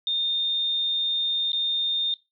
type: tone with dropouts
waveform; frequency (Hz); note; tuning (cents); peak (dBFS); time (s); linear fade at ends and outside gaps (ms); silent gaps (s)
sine; 3641; A#7; -41; -22; 0.07-2.14; 1; 1.519-1.531
effects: noise-tail reverb RT60 0.2 s tail -17 dB re dry